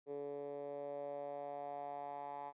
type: tone with band-pass filter sweep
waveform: 10% pulse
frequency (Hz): 142.9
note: D3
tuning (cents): -47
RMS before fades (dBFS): -45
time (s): 0.06-2.53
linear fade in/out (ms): 50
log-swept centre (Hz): 430 to 880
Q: 4.2
effects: resampled to 8000 Hz